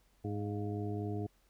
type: harmonic tone with a mistuned harmonic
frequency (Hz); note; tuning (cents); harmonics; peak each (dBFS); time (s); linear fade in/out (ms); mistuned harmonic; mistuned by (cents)
103.83; G#2; 0; 1 / 2 / 3 / 4 / 6 / 7; -37 / -43 / -41 / -42 / -57 / -47; 0.24-1.27; 10; 7; -46
effects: added 45 Hz sine -70 dBFS peak until 1.49 s + pink hiss -72 dBFS RMS until 1.49 s